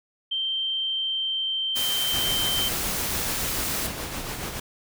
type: tone with pitch glide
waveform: sine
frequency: 3136 to 3116 Hz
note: G7 to G7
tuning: 0 to -11 cents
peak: -24 dBFS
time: 0.31-2.69 s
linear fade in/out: 10 ms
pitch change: -11 cents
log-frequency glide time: 0.69-2.44 s
type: noise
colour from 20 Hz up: white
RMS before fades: -29 dBFS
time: 1.75-3.88 s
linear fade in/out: 20 ms
type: noise with tremolo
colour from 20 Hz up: pink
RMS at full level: -31 dBFS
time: 2.13-4.6 s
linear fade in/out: 5 ms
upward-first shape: sine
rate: 7 Hz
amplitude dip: 35%
effects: none